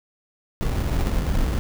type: noise with sample-and-hold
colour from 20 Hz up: brown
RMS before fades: -22 dBFS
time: 0.61-1.59 s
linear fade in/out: 0 ms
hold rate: 1575 Hz
effects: none